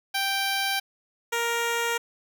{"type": "tone pair in turn", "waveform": "10% pulse", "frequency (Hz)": [784, 467.8], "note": ["G5", "A#4"], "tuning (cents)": [0, 6], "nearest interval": "major sixth", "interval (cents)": 894, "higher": "first", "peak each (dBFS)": -16, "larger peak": "neither", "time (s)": [[0.14, 0.8], [1.32, 1.98]], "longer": "neither", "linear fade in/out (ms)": 10, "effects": []}